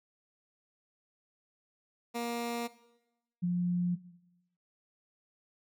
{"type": "tone pair in turn", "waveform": ["15% pulse", "sine"], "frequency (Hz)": [236, 176.8], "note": ["A#3", "F3"], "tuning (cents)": [22, 22], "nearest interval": "perfect fourth", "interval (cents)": 500, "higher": "first", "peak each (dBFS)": -27, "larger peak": "neither", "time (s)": [[2.14, 2.68], [3.42, 3.96]], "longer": "neither", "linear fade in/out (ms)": 20, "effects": ["noise-tail reverb RT60 0.9 s tail -17 dB re dry"]}